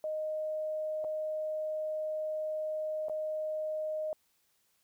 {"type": "tone with dropouts", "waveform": "sine", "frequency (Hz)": 620, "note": "D#5", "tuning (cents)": -6, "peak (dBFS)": -32, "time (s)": [0.04, 4.13], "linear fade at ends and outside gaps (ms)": 1, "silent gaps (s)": [[1.042, 1.046], [3.085, 3.096]], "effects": ["white hiss -73 dBFS RMS until 4.83 s"]}